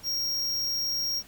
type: tone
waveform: square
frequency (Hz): 5588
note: F8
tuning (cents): 0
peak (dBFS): -27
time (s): 0.03-1.23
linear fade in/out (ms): 50
effects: pink hiss -52 dBFS RMS until 1.27 s